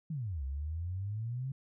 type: exponential two-way sweep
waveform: sine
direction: down then up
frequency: 168.9 to 65.41 to 137.2 Hz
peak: -34 dBFS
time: 0.1-1.52 s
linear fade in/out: 5 ms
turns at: 0.44 s
effects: none